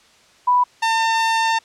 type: tone pair in turn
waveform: sine / sawtooth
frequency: 987.8 / 902.2 Hz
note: B5 / A5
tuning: 0 / +43 cents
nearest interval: major second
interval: 157 cents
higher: first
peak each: -12 dBFS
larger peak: neither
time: 0.47-0.64 / 0.82-1.59 s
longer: second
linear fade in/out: 10 ms
effects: white hiss -52 dBFS RMS until 1.64 s + low-pass 6000 Hz 12 dB/octave